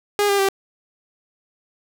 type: tone with pitch steps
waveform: sawtooth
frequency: 410.3 / 400.2 / 390.4 Hz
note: G#4 / G4 / G4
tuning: -21 / +36 / -7 cents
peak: -12 dBFS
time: 0.19-0.487 s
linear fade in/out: 0 ms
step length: 99 ms
effects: none